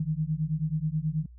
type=beating tone pair; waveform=sine; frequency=151.3 / 160.6 Hz; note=D#3 / E3; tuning=-48 / -45 cents; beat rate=9.3 Hz; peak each=-29 dBFS; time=0-1.26 s; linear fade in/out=5 ms; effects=added 60 Hz sine -46 dBFS peak until 1.38 s